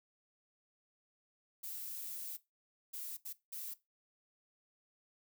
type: noise bursts at uneven times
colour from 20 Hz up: violet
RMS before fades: -44 dBFS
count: 4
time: 1.63-2.37 / 2.93-3.17 / 3.25-3.33 / 3.52-3.74 s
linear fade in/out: 10 ms
effects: noise-tail reverb RT60 0.2 s tail -17 dB re dry